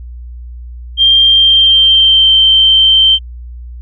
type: tone with pitch glide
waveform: sine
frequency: 3182 to 3122 Hz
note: G7 to G7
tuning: +25 to -8 cents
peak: -4 dBFS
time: 0.97-3.19 s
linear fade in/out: 50 ms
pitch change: -33 cents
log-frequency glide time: 1.23-2.32 s
effects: added 60 Hz sine -25 dBFS peak until 3.81 s